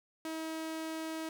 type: tone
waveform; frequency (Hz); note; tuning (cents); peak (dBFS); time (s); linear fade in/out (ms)
sawtooth; 320; D#4; +49; -33; 0.25-1.29; 2
effects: none